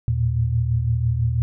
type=tone cluster; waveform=sine; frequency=80.3 / 111.7 / 117.7 Hz; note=E2 / A2 / A#2; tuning=-45 / +27 / +17 cents; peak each=-24 / -28 / -19 dBFS; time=0.08-1.42 s; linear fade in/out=0 ms; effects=none